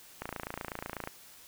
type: click train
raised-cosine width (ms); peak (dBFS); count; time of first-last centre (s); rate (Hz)
0.5; -21; 25; 0.22-1.074; 28.1
effects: white hiss -54 dBFS RMS until 1.47 s